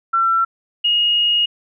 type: tone pair in turn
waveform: sine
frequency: 1349 / 2870 Hz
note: E6 / F7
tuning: +40 / +47 cents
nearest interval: octave + minor second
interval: 1307 cents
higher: second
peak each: -13 dBFS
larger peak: neither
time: 0.13-0.45 / 0.84-1.46 s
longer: second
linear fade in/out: 10 ms
effects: none